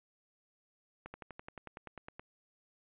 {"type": "slowing click train", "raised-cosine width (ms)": 0.5, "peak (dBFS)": -30, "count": 13, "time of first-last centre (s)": [1.06, 2.195], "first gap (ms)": 80, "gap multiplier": 1.03, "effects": ["resampled to 8000 Hz"]}